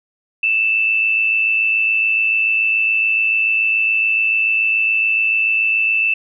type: tone with amplitude modulation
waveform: sine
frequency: 2650 Hz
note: E7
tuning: 9 cents sharp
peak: -11 dBFS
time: 0.43-6.14 s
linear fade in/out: 5 ms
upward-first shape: sine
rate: 107 Hz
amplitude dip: 50%
effects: none